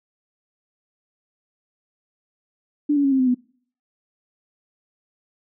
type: tone with pitch steps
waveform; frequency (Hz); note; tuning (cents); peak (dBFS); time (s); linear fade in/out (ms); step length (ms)
sine; 293.7 / 284 / 274.7 / 265.6 / 256.9 / 248.4; D4 / C#4 / C#4 / C4 / C4 / B3; 0 / +42 / -16 / +26 / -32 / +10; -15; 2.89-3.346; 10; 76
effects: noise-tail reverb RT60 0.5 s tail -23 dB re dry